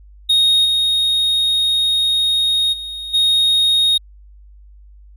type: tone with level steps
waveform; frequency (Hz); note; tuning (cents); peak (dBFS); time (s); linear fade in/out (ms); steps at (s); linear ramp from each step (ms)
triangle; 3729; A#7; 0; -9 / -12 / -24 / -10; 0.29-3.98; 10; 0.64 / 2.72 / 3.13; 20
effects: added 50 Hz sine -40 dBFS peak until 5.16 s